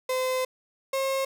35% pulse tone pair in turn, 514 / 537.3 Hz, C5 / C5, -31 / +46 cents, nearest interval minor second, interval 77 cents, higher second, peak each -23 dBFS, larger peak neither, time 0.09-0.45 / 0.93-1.25 s, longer first, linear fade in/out 5 ms, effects none

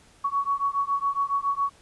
sine beating tone pair, 1116 / 1123.2 Hz, C#6 / C#6, +11 / +22 cents, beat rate 7.2 Hz, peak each -26 dBFS, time 0.24-1.7 s, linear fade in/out 10 ms, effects pink hiss -56 dBFS RMS until 1.81 s + resampled to 24000 Hz

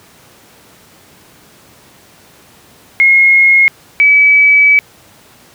sine tone pair in turn, 2156 / 2289 Hz, C#7 / D7, -49 / -45 cents, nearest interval minor second, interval 104 cents, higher second, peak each -4 dBFS, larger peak neither, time 3-3.68 / 4-4.79 s, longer second, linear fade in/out 0 ms, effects pink hiss -43 dBFS RMS until 5.54 s + high-pass 100 Hz 12 dB/octave

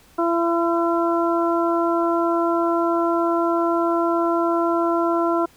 harmonic tone, 337.9 Hz, E4, 43 cents sharp, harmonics 1 / 2 / 3 / 4, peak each -20 / -23 / -25 / -26 dBFS, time 0.18-5.46 s, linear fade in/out 10 ms, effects pink hiss -53 dBFS RMS until 5.56 s

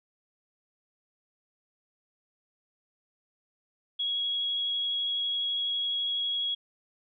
sine tone with vibrato, 3322 Hz, G#7, in tune, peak -27 dBFS, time 3.99-6.55 s, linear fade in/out 10 ms, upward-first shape triangle, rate 12 Hz, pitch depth 10 cents each way, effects none

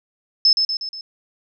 sine tone with echo, 5230 Hz, E8, 15 cents flat, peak -10 dBFS, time 0.45-0.53 s, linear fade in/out 2 ms, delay 120 ms, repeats 4, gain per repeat -5 dB, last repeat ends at 1.01 s, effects none

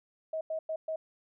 sine tone bursts at uneven times, 636 Hz, D#5, 38 cents sharp, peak -31 dBFS, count 4, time 0.33-0.41 / 0.5-0.59 / 0.69-0.76 / 0.88-0.96 s, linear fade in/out 5 ms, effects none

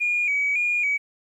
sine tone with vibrato, 2349 Hz, D7, in tune, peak -19 dBFS, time 0-0.98 s, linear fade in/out 20 ms, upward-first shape square, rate 1.8 Hz, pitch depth 58 cents each way, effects tanh soft clip ceiling -15 dBFS + 10-bit

